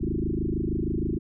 sine tone with frequency modulation, 196 Hz, G3, in tune, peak -24 dBFS, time 0-1.19 s, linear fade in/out 20 ms, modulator 26.4 Hz, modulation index 6.5, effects none

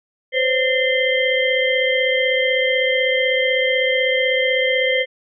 sine tone cluster, 514 / 550 / 1805 / 2072 / 3162 Hz, C5 / C#5 / A6 / C7 / G7, -31 / -14 / +44 / -17 / +14 cents, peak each -19 / -26 / -27 / -19 / -24 dBFS, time 0.32-5.06 s, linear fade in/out 50 ms, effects none

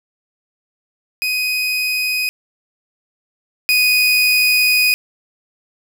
30% pulse tone pair in turn, 2503 / 2489 Hz, D#7 / D#7, +10 / 0 cents, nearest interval unison, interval 10 cents, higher first, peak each -14 / -9 dBFS, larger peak second, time 1.22-2.29 / 3.69-4.94 s, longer second, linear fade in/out 0 ms, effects none

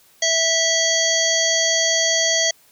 harmonic tone with a mistuned harmonic, 655 Hz, E5, 11 cents flat, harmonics 1 / 3 / 5 / 7 / 9 / 10, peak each -23 / -23 / -23 / -23 / -23 / -23 dBFS, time 0.22-2.51 s, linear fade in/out 5 ms, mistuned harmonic 7, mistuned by -19 cents, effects white hiss -54 dBFS RMS until 2.71 s

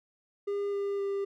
triangle tone with pitch steps, 404 / 400.5 / 397.1 Hz, G#4 / G4 / G4, -48 / +37 / +22 cents, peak -27 dBFS, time 0.47-1.25 s, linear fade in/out 10 ms, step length 260 ms, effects none

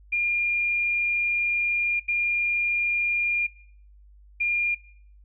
sine tone bursts at uneven times, 2409 Hz, D7, 43 cents sharp, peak -21 dBFS, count 3, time 0.12-2 / 2.08-3.47 / 4.4-4.75 s, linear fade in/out 10 ms, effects noise-tail reverb RT60 0.6 s tail -21 dB re dry + added 50 Hz sine -49 dBFS peak until 5.24 s

